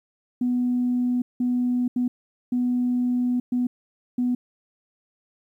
sine tone bursts at uneven times, 246.9 Hz, B3, in tune, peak -19 dBFS, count 6, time 0.41-1.22 / 1.4-1.88 / 1.96-2.08 / 2.52-3.4 / 3.52-3.67 / 4.18-4.35 s, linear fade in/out 5 ms, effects tanh soft clip ceiling -15 dBFS + 10-bit

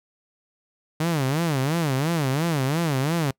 sawtooth tone with vibrato, 149.3 Hz, D3, 29 cents sharp, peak -17 dBFS, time 1-3.31 s, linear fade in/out 5 ms, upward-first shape sine, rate 2.9 Hz, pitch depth 240 cents each way, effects noise-tail reverb RT60 0.1 s tail -25 dB re dry

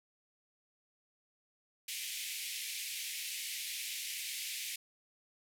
pink band-pass noise, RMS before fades -41 dBFS, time 1.88-4.76 s, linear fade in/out 5 ms, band 2100 to 15000 Hz, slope 48 dB/octave, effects none

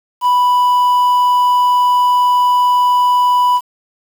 triangle tone with quantisation, 987.8 Hz, B5, in tune, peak -7 dBFS, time 0.21-3.61 s, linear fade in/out 50 ms, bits 6, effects none

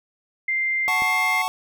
sine tone with pitch glide, 2093 to 2112 Hz, C7 to C7, 0 to +16 cents, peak -20 dBFS, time 0.48-1.42 s, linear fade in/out 5 ms, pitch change +16 cents, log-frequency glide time 0.82-1.09 s
square chord, F# minor, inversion none, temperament equal, 740 / 880 / 1108.7 Hz, F#5 / A5 / C#6, 0 / 0 / 0 cents, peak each -28 dBFS, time 0.88-1.48 s, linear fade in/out 0 ms
click, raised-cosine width 2 ms, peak -23 dBFS, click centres 1.021 s
effects none

